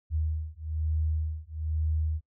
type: beating tone pair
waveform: sine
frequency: 77.78 / 78.88 Hz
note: D#2 / D#2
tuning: 0 / +24 cents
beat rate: 1.1 Hz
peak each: -30 dBFS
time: 0.1-2.21 s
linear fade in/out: 50 ms
effects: noise-tail reverb RT60 0.1 s tail -26 dB re dry